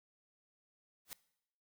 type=noise with exponential growth; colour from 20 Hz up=white; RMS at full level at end=-41 dBFS; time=1.05-1.13 s; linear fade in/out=1 ms; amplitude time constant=16 ms; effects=noise-tail reverb RT60 0.8 s tail -20 dB re dry